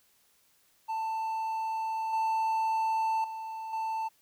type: tone with level steps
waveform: triangle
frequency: 888 Hz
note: A5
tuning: 16 cents sharp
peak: -28 / -24 / -34 / -28 dBFS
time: 0.88-4.09 s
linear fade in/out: 20 ms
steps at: 2.13 / 3.24 / 3.73 s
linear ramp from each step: 2 ms
effects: white hiss -67 dBFS RMS until 4.21 s